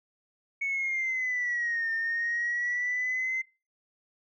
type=linear two-way sweep; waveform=sine; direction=down then up; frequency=2224 to 1809 to 2069 Hz; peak=-26 dBFS; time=0.61-3.42 s; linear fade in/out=10 ms; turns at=1.92 s; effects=noise-tail reverb RT60 0.3 s tail -24 dB re dry + tanh soft clip ceiling -23 dBFS